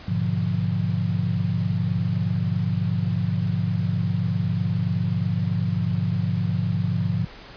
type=chord; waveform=sine; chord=G# diminished seventh; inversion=none; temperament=equal; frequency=103.83 / 123.47 / 146.83 / 174.61 Hz; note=G#2 / B2 / D3 / F3; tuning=0 / 0 / 0 / 0 cents; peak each=-25 / -28 / -28 / -25 dBFS; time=0.08-7.25 s; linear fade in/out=5 ms; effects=pink hiss -43 dBFS RMS until 7.56 s + resampled to 11025 Hz